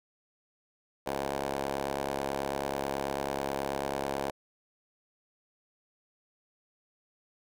10% pulse ring-modulated tone, 69.2 Hz, C#2, 2 cents flat, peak -20 dBFS, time 1.06-4.31 s, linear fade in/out 10 ms, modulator 569 Hz, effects none

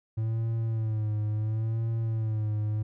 triangle tone with vibrato, 110 Hz, A2, in tune, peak -24 dBFS, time 0.17-2.83 s, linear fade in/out 10 ms, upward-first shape sine, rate 0.72 Hz, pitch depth 61 cents each way, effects none

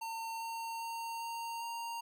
square tone with pitch steps, 908 / 913.3 / 918.6 / 923.9 / 929.2 Hz, A#5 / A#5 / A#5 / A#5 / A#5, -46 / -36 / -26 / -16 / -6 cents, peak -39 dBFS, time 0.01-2.01 s, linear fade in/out 10 ms, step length 400 ms, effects none

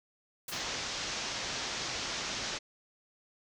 white noise with exponential decay, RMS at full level -37 dBFS, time 0.48-0.68 s, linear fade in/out 5 ms, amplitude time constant 42 ms
white low-pass noise, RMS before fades -37 dBFS, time 0.51-2.59 s, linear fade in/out 20 ms, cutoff 6500 Hz, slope 48 dB/octave
effects none

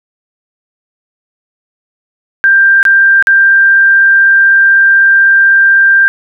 sine tone with dropouts, 1584 Hz, G6, 18 cents sharp, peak -3 dBFS, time 2.44-6.08 s, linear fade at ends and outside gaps 0 ms, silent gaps 2.829-2.852 / 3.225-3.271 s, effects none

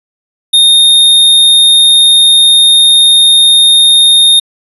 square tone, 3681 Hz, A#7, 23 cents flat, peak -3 dBFS, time 0.53-4.4 s, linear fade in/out 10 ms, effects resampled to 32000 Hz

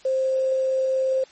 sine tone with quantisation, 526 Hz, C5, 9 cents sharp, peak -19 dBFS, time 0.05-1.24 s, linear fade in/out 5 ms, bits 7, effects white hiss -52 dBFS RMS until 1.31 s + MP3 32 kbps

